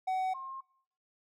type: tone pair in turn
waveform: triangle / sine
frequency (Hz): 751 / 1067.3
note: F#5 / C6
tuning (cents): +26 / +34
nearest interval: tritone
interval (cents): 608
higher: second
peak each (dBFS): -27 / -39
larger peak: first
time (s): 0.07-0.34 / 0.34-0.61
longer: neither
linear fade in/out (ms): 10
effects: noise-tail reverb RT60 0.7 s tail -23 dB re dry